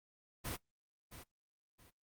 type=noise with echo; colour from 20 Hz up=pink; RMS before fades=-41 dBFS; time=0.44-0.57 s; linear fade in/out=20 ms; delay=670 ms; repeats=2; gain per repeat=-11 dB; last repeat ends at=1.91 s; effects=noise-tail reverb RT60 0.1 s tail -17 dB re dry + Opus 32 kbps